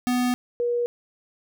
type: tone pair in turn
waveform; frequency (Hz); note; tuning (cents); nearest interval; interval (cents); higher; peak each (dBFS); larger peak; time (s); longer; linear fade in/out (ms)
square / sine; 247.9 / 479.7; B3 / A#4; +7 / +50; major seventh; 1143; second; -21; neither; 0.07-0.34 / 0.6-0.86; first; 0
effects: none